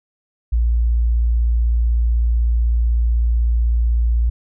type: tone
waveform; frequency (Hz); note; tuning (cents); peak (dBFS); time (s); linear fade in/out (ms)
sine; 58; A#1; -8; -13; 0.52-4.3; 10
effects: none